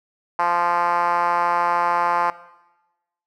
5% pulse tone with band-pass filter, 173.5 Hz, F3, 11 cents flat, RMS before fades -20 dBFS, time 0.39-2.3 s, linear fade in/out 2 ms, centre 930 Hz, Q 3.3, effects noise-tail reverb RT60 1.0 s tail -17 dB re dry

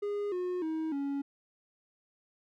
triangle tone with pitch steps, 410 / 361.1 / 318 / 280 Hz, G#4 / F#4 / D#4 / C#4, -22 / -42 / +38 / +18 cents, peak -29 dBFS, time 0.02-1.22 s, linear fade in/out 10 ms, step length 300 ms, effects none

